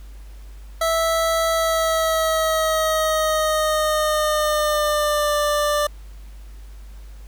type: tone with pitch glide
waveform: 25% pulse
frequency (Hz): 656 to 591.2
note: E5 to D5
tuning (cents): -9 to +11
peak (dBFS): -14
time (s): 0.81-5.87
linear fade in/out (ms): 5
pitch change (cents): -180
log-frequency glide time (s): 1.51-5.36
effects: added 50 Hz sine -36 dBFS peak until 7.27 s + pink hiss -53 dBFS RMS until 7.27 s